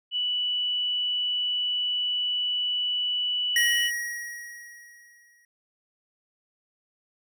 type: tone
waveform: sine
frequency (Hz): 2960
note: F#7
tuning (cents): 0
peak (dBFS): -24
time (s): 0.11-3.91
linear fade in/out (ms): 50
type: tone with exponential decay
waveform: square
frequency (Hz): 1898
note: A#6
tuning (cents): +31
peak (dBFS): -20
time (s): 3.56-5.45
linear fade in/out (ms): 2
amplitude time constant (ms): 410
effects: none